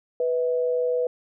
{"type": "tone pair together", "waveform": "sine", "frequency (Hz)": [494.9, 641.9], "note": ["B4", "E5"], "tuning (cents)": [4, -46], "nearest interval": "perfect fourth", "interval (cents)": 450, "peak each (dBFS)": [-21, -31], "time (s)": [0.2, 1.07], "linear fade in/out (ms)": 2, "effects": []}